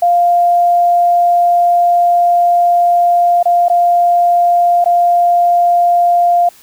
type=tone with dropouts; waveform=sine; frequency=698.5 Hz; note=F5; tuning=in tune; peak=-7 dBFS; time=0.02-6.49 s; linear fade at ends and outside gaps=5 ms; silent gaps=3.429-3.455 / 3.684-3.698 / 4.843-4.858 s; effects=white hiss -43 dBFS RMS until 6.62 s